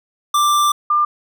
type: tone pair in turn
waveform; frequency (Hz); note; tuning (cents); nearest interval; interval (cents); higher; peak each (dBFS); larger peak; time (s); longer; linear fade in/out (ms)
square / sine; 1180 / 1196.5; D6 / D6; +8 / +32; unison; 24; second; -13 / -12; second; 0.34-0.72 / 0.9-1.05; first; 5
effects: none